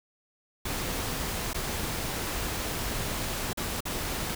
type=noise with dropouts; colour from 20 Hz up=pink; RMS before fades=-32 dBFS; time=0.65-4.35 s; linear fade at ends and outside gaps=5 ms; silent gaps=1.533-1.544 / 3.532-3.573 / 3.806-3.853 s; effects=none